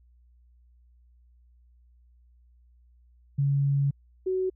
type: tone pair in turn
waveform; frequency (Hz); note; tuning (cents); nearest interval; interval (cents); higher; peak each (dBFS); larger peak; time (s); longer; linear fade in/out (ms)
sine; 140 / 373.8; C#3 / F#4; +18 / +18; octave + perfect fourth; 1700; second; -21 / -24; first; 3.38-3.91 / 4.26-4.5; first; 10
effects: added 60 Hz sine -56 dBFS peak until 4.55 s